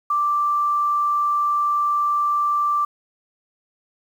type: tone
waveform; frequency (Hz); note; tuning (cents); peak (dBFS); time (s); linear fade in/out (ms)
sine; 1174.7; D6; 0; -17; 0.1-2.85; 5
effects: 8-bit